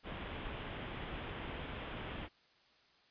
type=low-pass noise; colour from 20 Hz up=pink; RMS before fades=-44 dBFS; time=0.03-2.29 s; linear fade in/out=50 ms; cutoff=3500 Hz; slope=96 dB/octave; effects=white hiss -68 dBFS RMS until 3.1 s + resampled to 11025 Hz